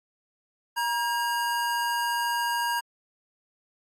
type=tone pair together; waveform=square; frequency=948.6 / 1619 Hz; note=A#5 / G#6; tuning=+30 / -45 cents; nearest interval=major sixth; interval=925 cents; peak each=-27 / -31 dBFS; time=0.76-2.81 s; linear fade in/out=20 ms; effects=AAC 64 kbps